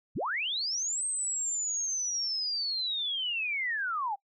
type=linear two-way sweep; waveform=sine; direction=up then down; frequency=34.52 to 8390 to 761 Hz; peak=-29 dBFS; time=0.15-4.16 s; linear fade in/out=20 ms; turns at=1.05 s; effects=noise-tail reverb RT60 0.1 s tail -23 dB re dry